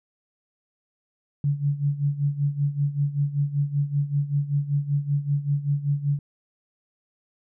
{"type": "tone with tremolo", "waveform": "sine", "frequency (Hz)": 143.3, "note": "D3", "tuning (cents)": -42, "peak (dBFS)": -18, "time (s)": [1.44, 6.19], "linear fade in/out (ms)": 2, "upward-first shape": "sine", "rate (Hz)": 5.2, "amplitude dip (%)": 80, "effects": []}